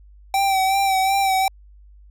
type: tone with vibrato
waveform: square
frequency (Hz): 774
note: G5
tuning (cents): -22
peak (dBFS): -17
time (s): 0.34-1.48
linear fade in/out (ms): 2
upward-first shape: sine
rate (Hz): 2.7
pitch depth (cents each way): 36
effects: added 50 Hz sine -44 dBFS peak until 2.1 s